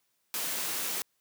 white high-pass noise, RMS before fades -33 dBFS, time 0.34-1.02 s, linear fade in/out 0 ms, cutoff 160 Hz, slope 24 dB/octave, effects white hiss -75 dBFS RMS until 1.2 s + high-pass 80 Hz 12 dB/octave

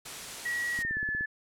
white noise, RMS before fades -40 dBFS, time 0.05-0.83 s, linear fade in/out 10 ms
sine tone with pitch glide, 1918 to 1728.6 Hz, A#6 to A6, +49 to -31 cents, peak -29 dBFS, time 0.45-1.26 s, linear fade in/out 10 ms, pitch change -180 cents, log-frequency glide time 0.76-0.98 s
click train, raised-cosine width 3 ms, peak -29 dBFS, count 8, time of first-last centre 0.79-1.209 s, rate 16.7 Hz
effects low-pass 10000 Hz 12 dB/octave

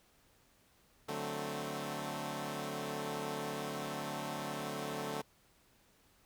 10% pulse chord, D dominant seventh, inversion none, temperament equal, 146.83 / 185 / 220 / 261.6 Hz, D3 / F#3 / A3 / C4, 0 / 0 / 0 / 0 cents, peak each -34 / -37 / -34 / -37 dBFS, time 1.08-5.22 s, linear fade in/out 10 ms, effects pink hiss -68 dBFS RMS until 6.25 s

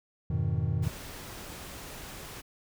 triangle chord, F half-diminished seventh, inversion none, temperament just, 87.31 / 104.77 / 125.72 / 157.15 Hz, F2 / Ab2 / Cb3 / Eb3, 0 / +16 / +31 / +18 cents, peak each -30 dBFS, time 0.3-0.88 s, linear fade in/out 5 ms
pink noise, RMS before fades -43 dBFS, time 0.82-2.42 s, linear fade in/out 20 ms
effects none

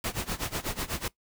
pink noise with tremolo, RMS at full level -30 dBFS, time 0.04-1.08 s, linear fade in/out 2 ms, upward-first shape sine, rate 8.1 Hz, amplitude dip 90%, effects noise-tail reverb RT60 0.1 s tail -19 dB re dry

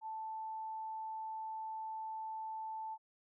sine tone, 880 Hz, A5, in tune, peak -40 dBFS, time 0.01-2.98 s, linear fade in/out 50 ms, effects none

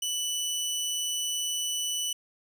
20% pulse tone, 2973 Hz, F#7, 8 cents sharp, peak -23 dBFS, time 0.02-2.13 s, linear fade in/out 5 ms, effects none

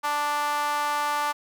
sawtooth tone with high-pass filter, 293.7 Hz, D4, in tune, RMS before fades -26 dBFS, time 0.03-1.33 s, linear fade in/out 20 ms, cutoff 1000 Hz, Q 5.4, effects none

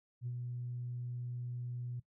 sine tone with ADSR envelope, 122.3 Hz, B2, 16 cents flat, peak -35 dBFS, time 0.21-2 s, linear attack 54 ms, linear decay 53 ms, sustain -3 dB, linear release 8 ms, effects noise-tail reverb RT60 0.1 s tail -17 dB re dry + tanh soft clip ceiling -32 dBFS

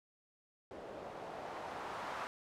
blue noise with low-pass filter sweep, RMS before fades -45 dBFS, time 0.71-2.27 s, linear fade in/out 0 ms, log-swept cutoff 490 to 1100 Hz, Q 1.5, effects none

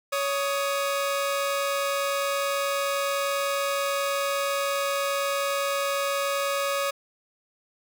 sawtooth tone pair together, 559 / 1247.7 Hz, C#5 / D#6, +14 / +4 cents, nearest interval octave + major second, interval 1390 cents, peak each -22 / -26 dBFS, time 0.12-6.91 s, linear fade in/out 10 ms, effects none

